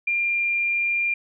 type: tone with ADSR envelope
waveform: sine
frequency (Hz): 2393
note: D7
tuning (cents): +32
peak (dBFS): -18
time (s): 0.07-1.14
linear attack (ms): 7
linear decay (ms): 8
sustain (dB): -2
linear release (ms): 4
effects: none